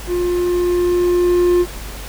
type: tone with level ramp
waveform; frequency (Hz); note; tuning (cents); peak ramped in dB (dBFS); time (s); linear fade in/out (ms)
triangle; 353.9; F4; +23; -14 to -8; 0.07-1.66; 50
effects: added 50 Hz sine -29 dBFS peak until 2.08 s + pink hiss -33 dBFS RMS until 2.08 s